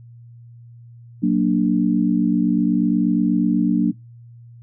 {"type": "chord", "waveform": "sine", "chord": "Gb augmented", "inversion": "none", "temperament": "equal", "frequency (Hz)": [185, 233.1, 293.7], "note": ["Gb3", "Bb3", "D4"], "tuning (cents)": [0, 0, 0], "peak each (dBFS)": -19, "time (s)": [1.22, 3.92], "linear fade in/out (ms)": 20, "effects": ["noise-tail reverb RT60 0.2 s tail -23 dB re dry", "added 118 Hz sine -40 dBFS peak until 4.62 s"]}